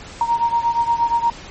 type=beating tone pair; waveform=sine; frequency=932.3 / 940.8 Hz; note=A#5 / A#5; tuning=0 / +16 cents; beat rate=8.5 Hz; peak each=-17 / -20 dBFS; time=0.21-1.3 s; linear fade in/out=2 ms; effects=pink hiss -37 dBFS RMS until 1.5 s + MP3 32 kbps